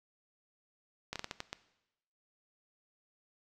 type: slowing click train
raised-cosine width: 0.2 ms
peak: -20 dBFS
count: 7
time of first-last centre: 1.13-1.53 s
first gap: 27 ms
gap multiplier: 1.36
effects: noise-tail reverb RT60 0.9 s tail -17 dB re dry